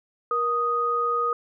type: tone pair together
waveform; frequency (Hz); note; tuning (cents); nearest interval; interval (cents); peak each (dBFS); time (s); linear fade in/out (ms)
sine; 473.4 / 1244.5; A#4 / D#6; +27 / 0; octave + perfect fourth; 1673; -28 / -22; 0.31-1.33; 2
effects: none